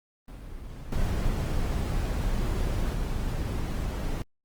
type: noise with level steps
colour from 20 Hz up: brown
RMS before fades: -40 / -27 / -29 dBFS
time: 0.28-4.22 s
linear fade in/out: 0 ms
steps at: 0.92 / 2.94 s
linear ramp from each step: 2 ms
effects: Opus 24 kbps